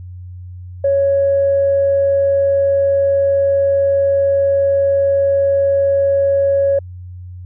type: tone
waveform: sine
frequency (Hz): 554.4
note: C#5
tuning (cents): 0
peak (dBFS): -10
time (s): 0.84-6.79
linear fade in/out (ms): 5
effects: tanh soft clip ceiling -6 dBFS + added 90 Hz sine -29 dBFS peak until 7.45 s